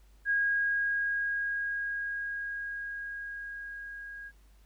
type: tone with level ramp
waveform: sine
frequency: 1637 Hz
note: G#6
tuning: 25 cents flat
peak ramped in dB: -24 to -41 dBFS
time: 0.25-4.32 s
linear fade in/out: 50 ms
effects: added 50 Hz sine -56 dBFS peak until 4.65 s + pink hiss -68 dBFS RMS until 4.65 s